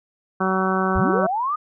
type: harmonic tone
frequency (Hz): 188.7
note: F#3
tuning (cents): +34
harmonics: 1 / 2 / 3 / 4 / 5 / 6 / 7 / 8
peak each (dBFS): -23 / -25 / -30 / -27 / -30 / -26 / -27 / -29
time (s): 0.4-1.27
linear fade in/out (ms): 10
type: linear sweep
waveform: sine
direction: up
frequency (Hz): 30.87 to 1259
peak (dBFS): -20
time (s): 0.95-1.56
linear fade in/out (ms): 10
effects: none